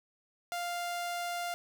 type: tone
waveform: sawtooth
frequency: 698.5 Hz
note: F5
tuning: in tune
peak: -30 dBFS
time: 0.52-1.54 s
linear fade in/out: 0 ms
effects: none